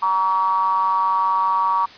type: ring-modulated tone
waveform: triangle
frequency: 97.5 Hz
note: G2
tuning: 9 cents flat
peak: -11 dBFS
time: 0.02-1.86 s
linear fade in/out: 10 ms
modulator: 1040 Hz
effects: white hiss -42 dBFS RMS until 1.97 s + resampled to 11025 Hz